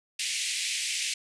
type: band-pass noise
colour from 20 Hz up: pink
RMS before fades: -31 dBFS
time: 0.19-1.14 s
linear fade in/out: 5 ms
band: 2100 to 9600 Hz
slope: 48 dB/octave
effects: none